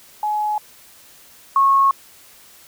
sine tone pair in turn, 845 / 1094.4 Hz, G#5 / C#6, +30 / -23 cents, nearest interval major third, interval 447 cents, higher second, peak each -18 / -11 dBFS, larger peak second, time 0.23-0.58 / 1.56-1.91 s, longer neither, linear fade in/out 2 ms, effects white hiss -47 dBFS RMS until 2.67 s

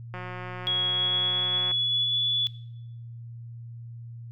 click train, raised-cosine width 0.5 ms, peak -23 dBFS, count 286, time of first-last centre 0.14-1.715 s, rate 181 Hz
sine tone with pitch glide, 3322 to 3431 Hz, G#7 to A7, 0 to -44 cents, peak -23 dBFS, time 0.67-2.47 s, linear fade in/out 0 ms, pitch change +56 cents, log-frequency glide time 0.86-2.2 s
effects noise-tail reverb RT60 0.8 s tail -18 dB re dry + added 117 Hz sine -38 dBFS peak until 4.31 s

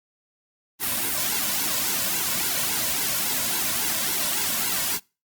white noise with flanger, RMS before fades -25 dBFS, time 0.79-5 s, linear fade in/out 50 ms, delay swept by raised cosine 1.6 to 2.48 ms, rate 3.6 Hz, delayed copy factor -0.85, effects noise-tail reverb RT60 0.3 s tail -25 dB re dry + Opus 32 kbps

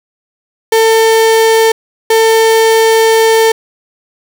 35% pulse tone bursts at uneven times, 447.6 Hz, A4, 30 cents sharp, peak -4 dBFS, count 2, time 0.72-1.72 / 2.1-3.52 s, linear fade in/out 5 ms, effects none

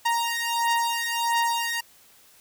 sawtooth beating tone pair, 932.3 / 933.8 Hz, A#5 / A#5, 0 / +3 cents, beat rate 1.5 Hz, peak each -22 dBFS, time 0.05-1.81 s, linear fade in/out 10 ms, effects white hiss -55 dBFS RMS until 2.4 s

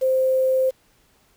sine tone with quantisation, 522 Hz, C5, 4 cents flat, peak -16 dBFS, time 0.01-0.71 s, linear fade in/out 20 ms, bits 7, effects pink hiss -60 dBFS RMS until 1.36 s

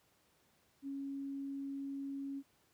sine tone, 276.1 Hz, C#4, 7 cents flat, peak -39 dBFS, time 0.82-2.43 s, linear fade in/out 50 ms, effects pink hiss -72 dBFS RMS until 2.73 s + high-pass 80 Hz 12 dB/octave

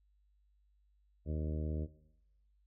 harmonic tone, 77.1 Hz, D#2, 15 cents flat, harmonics 1 / 2 / 3 / 4 / 5 / 6 / 7 / 8, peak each -35 / -41 / -45 / -47 / -49 / -51 / -52 / -53 dBFS, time 1.25-1.88 s, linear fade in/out 50 ms, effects noise-tail reverb RT60 0.9 s tail -19 dB re dry + added 50 Hz sine -68 dBFS peak until 2.66 s

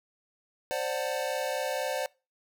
square chord, D dominant seventh, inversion third, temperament equal with one note detuned, 523.3 / 587.3 / 740 / 893.3 Hz, C5 / D5 / F#5 / A5, 0 / 0 / 0 / +26 cents, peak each -34 / -34 / -37 / -40 dBFS, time 0.71-2.06 s, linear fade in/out 0 ms, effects noise-tail reverb RT60 0.3 s tail -24 dB re dry

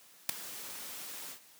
white noise with ADSR envelope, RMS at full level -23 dBFS, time 0.29-1.4 s, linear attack 4 ms, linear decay 4 ms, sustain -21 dB, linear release 100 ms, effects white hiss -59 dBFS RMS until 1.59 s + high-pass 150 Hz 12 dB/octave

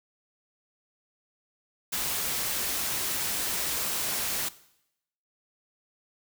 white noise, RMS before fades -30 dBFS, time 1.92-4.49 s, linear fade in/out 10 ms, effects noise-tail reverb RT60 0.8 s tail -18 dB re dry

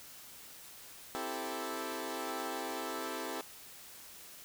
15% pulse chord, A minor seventh, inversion first, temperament equal, 261.6 / 329.6 / 392 / 440 Hz, C4 / E4 / G4 / A4, 0 / 0 / 0 / 0 cents, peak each -37 / -36 / -37 / -36 dBFS, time 1.15-3.41 s, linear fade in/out 0 ms, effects white hiss -52 dBFS RMS until 4.44 s

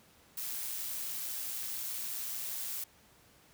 blue noise with amplitude modulation, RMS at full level -37 dBFS, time 0.37-2.84 s, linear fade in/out 5 ms, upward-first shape sine, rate 119 Hz, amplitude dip 30%, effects pink hiss -62 dBFS RMS until 3.53 s + high-pass 60 Hz 12 dB/octave

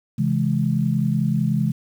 sine tone cluster, 134.3 / 165 / 210.4 Hz, C3 / E3 / G#3, +46 / +2 / +23 cents, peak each -22 dBFS, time 0.18-1.72 s, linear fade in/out 10 ms, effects 8-bit

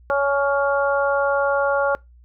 harmonic tone, 280 Hz, C#4, 18 cents sharp, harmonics 2 / 3 / 4 / 5, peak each -19 / -25 / -26 / -24 dBFS, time 0.1-1.95 s, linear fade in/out 0 ms, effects noise-tail reverb RT60 0.2 s tail -24 dB re dry + added 60 Hz sine -46 dBFS peak until 2.24 s

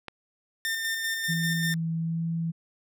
click, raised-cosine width 0.3 ms, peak -20 dBFS, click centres 0.083 s
sawtooth tone with tremolo, 1805 Hz, A6, 44 cents sharp, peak -23 dBFS, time 0.65-1.74 s, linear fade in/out 0 ms, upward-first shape square, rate 5.1 Hz, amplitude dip 30%
sine tone with vibrato, 164.81 Hz, E3, in tune, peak -26 dBFS, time 1.28-2.52 s, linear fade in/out 20 ms, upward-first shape sine, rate 1.2 Hz, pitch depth 11 cents each way
effects none

